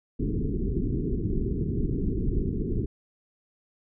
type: low-pass noise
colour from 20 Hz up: pink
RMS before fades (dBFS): -27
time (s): 0.19-2.86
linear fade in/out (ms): 10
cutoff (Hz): 430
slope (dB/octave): 96
effects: none